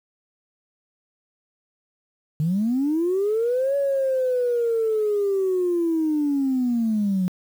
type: linear two-way sweep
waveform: sine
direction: up then down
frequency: 146.83 to 565 to 178.6 Hz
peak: -18 dBFS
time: 2.4-7.28 s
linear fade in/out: 0 ms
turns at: 3.76 s
effects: tanh soft clip ceiling -15 dBFS + 8-bit